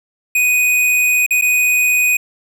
square tone with dropouts, 2489 Hz, D#7, in tune, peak -12 dBFS, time 0.35-2.17 s, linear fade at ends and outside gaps 5 ms, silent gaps 1.264-1.307 / 1.413-1.421 s, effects none

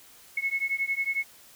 sine beating tone pair, 2185 / 2196 Hz, C#7 / C#7, -26 / -17 cents, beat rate 11 Hz, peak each -29 / -29 dBFS, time 0.37-1.24 s, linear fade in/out 5 ms, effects white hiss -53 dBFS RMS until 1.55 s

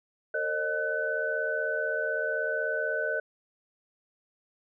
sine tone cluster, 455.2 / 536 / 612 / 1505 Hz, A#4 / C5 / D#5 / F#6, -41 / +42 / -29 / +29 cents, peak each -34 / -36 / -32 / -30 dBFS, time 0.34-3.2 s, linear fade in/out 5 ms, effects none

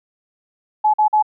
sine tone bursts, 853 Hz, G#5, 46 cents sharp, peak -11 dBFS, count 3, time 0.84-1.226 s, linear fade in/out 10 ms, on 98 ms, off 46 ms, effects none

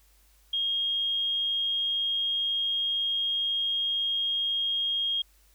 sine tone, 3249 Hz, G#7, 39 cents flat, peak -25 dBFS, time 0.53-5.22 s, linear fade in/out 5 ms, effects added 50 Hz sine -60 dBFS peak until 5.54 s + white hiss -64 dBFS RMS until 5.54 s

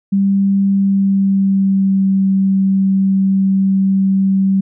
sine tone with pitch glide, 196.7 to 193.1 Hz, G3 to G3, +6 to -26 cents, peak -10 dBFS, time 0.12-4.61 s, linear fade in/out 10 ms, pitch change -32 cents, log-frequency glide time 0.69-2.1 s, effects none

